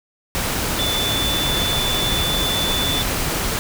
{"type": "tone in noise", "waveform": "sine", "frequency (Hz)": 3497, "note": "A7", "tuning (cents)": -11, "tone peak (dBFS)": -21, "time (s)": [0.79, 3.02], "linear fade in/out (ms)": 0, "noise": "pink", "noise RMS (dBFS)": -22, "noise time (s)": [0.35, 3.59], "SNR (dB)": -2, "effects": []}